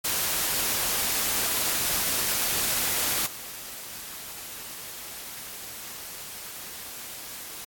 white noise with level steps, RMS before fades -26 / -39 dBFS, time 0.04-7.65 s, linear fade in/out 10 ms, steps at 3.26 s, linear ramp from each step 5 ms, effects AAC 64 kbps

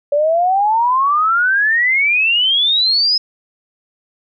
sine exponential sweep, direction up, 568 to 5150 Hz, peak -11 dBFS, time 0.12-3.18 s, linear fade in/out 5 ms, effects none

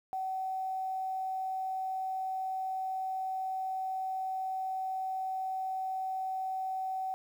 sine tone, 758 Hz, F#5, 42 cents sharp, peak -32 dBFS, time 0.13-7.14 s, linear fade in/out 0 ms, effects 10-bit

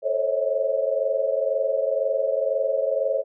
sine tone cluster, 439.1 / 532 / 554 / 640 Hz, A4 / C5 / C#5 / D#5, -4 / +29 / -1 / +49 cents, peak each -31 / -25 / -24 / -27 dBFS, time 0.02-3.24 s, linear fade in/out 50 ms, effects none

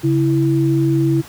sine tone pair together, 138.59 / 329.6 Hz, C#3 / E4, 0 / 0 cents, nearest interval octave + minor third, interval 1500 cents, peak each -15 dBFS, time 0.03-1.22 s, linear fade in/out 20 ms, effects pink hiss -39 dBFS RMS until 1.28 s + high-pass 80 Hz 12 dB/octave

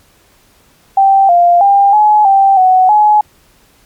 sine tone with pitch steps, 781 / 697 / 798 / 846 / 783 / 744 / 844 Hz, G5 / F5 / G5 / G#5 / G5 / F#5 / G#5, -7 / -4 / +31 / +32 / -2 / +9 / +28 cents, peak -4 dBFS, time 0.97-3.21 s, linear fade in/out 5 ms, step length 320 ms, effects pink hiss -49 dBFS RMS until 3.85 s + MP3 96 kbps

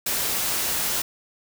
white noise, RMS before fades -25 dBFS, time 0.06-1.02 s, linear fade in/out 5 ms, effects none

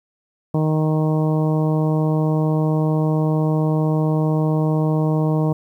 harmonic tone, 155.56 Hz, D#3, in tune, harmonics 1 / 2 / 3 / 4 / 5 / 6 / 7, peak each -17 / -23 / -26 / -28 / -33 / -33 / -36 dBFS, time 0.54-5.53 s, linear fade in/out 5 ms, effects 9-bit

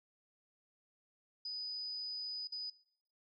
sine tone with dropouts, 4978 Hz, D#8, in tune, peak -39 dBFS, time 1.45-2.7 s, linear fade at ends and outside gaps 5 ms, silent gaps 2.474-2.521 s, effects noise-tail reverb RT60 0.8 s tail -23 dB re dry

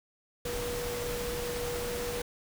sine tone in noise, 482.9 Hz, B4, 39 cents flat, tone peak -34 dBFS, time 0.45-2.22 s, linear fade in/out 5 ms, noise pink, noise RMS -37 dBFS, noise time 0.45-2.22 s, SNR 0 dB, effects none

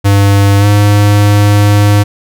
square tone with pitch glide, 100 to 102.87 Hz, G2 to G#2, +35 to -16 cents, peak -5 dBFS, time 0.04-2.04 s, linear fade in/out 20 ms, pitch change +49 cents, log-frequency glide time 0.59-0.66 s, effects none

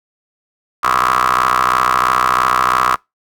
20% pulse ring-modulated tone, 63 Hz, B1, 35 cents sharp, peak -4 dBFS, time 0.83-2.96 s, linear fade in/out 10 ms, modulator 1190 Hz, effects noise-tail reverb RT60 0.2 s tail -25 dB re dry

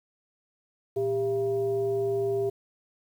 sine tone with frequency modulation, 397.3 Hz, G4, 23 cents sharp, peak -24 dBFS, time 0.96-2.5 s, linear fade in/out 10 ms, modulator 281 Hz, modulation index 0.48, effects 9-bit

